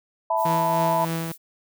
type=chord; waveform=sine; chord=E suspended fourth; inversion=none; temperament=just; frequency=659.3 / 879 / 988.9 Hz; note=E5 / A5 / B5; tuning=0 / -2 / +2 cents; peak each=-24 dBFS; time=0.3-1.05 s; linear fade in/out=5 ms
type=noise; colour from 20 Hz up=violet; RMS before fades=-39 dBFS; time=0.36-1.38 s; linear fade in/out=50 ms
type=tone with tremolo; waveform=sawtooth; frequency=164.5 Hz; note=E3; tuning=3 cents flat; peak=-20 dBFS; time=0.45-1.32 s; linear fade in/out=5 ms; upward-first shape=triangle; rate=3.3 Hz; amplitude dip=45%
effects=none